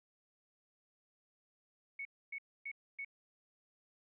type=tone bursts; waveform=sine; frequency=2217 Hz; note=C#7; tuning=in tune; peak=-40 dBFS; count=4; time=1.99-3.048 s; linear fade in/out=5 ms; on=62 ms; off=270 ms; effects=none